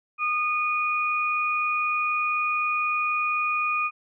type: tone pair together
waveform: sine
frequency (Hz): 1228 / 2459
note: D#6 / D#7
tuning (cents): -23 / -21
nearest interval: octave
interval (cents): 1202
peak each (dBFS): -25 / -25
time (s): 0.18-3.91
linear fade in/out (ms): 50
effects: none